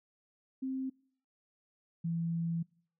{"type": "tone pair in turn", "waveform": "sine", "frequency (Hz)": [263.3, 167.12], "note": ["C4", "E3"], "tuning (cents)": [11, 24], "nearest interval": "minor sixth", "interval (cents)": 787, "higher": "first", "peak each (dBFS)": [-33, -31], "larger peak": "second", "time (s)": [[0.62, 0.9], [2.04, 2.63]], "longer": "second", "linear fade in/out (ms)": 10, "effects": ["noise-tail reverb RT60 0.6 s tail -26 dB re dry"]}